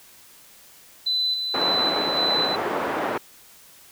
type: tone with tremolo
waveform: sine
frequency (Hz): 4011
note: B7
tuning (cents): +26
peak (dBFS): -20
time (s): 1.06-2.56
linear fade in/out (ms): 10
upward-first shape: square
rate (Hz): 1.8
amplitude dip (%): 40
type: band-pass noise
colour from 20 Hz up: pink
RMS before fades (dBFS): -26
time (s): 1.54-3.18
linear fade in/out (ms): 5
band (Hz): 390 to 1300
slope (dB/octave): 12
effects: white hiss -50 dBFS RMS until 3.91 s